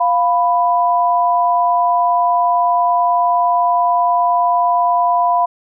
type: tone pair together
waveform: sine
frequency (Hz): 700.1 / 991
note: F5 / B5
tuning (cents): +4 / +6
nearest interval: tritone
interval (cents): 602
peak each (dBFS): -14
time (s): 0-5.46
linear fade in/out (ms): 10
effects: none